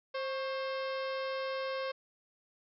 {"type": "harmonic tone with a mistuned harmonic", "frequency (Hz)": 529, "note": "C5", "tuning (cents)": 19, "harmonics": [1, 2, 3, 4, 5, 6, 7, 8, 9, 10], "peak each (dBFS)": [-35, -41, -45, -47, -49, -51, -52, -53, -54, -55], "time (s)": [0.14, 1.92], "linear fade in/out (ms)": 10, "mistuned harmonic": 2, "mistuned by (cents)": 66, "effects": []}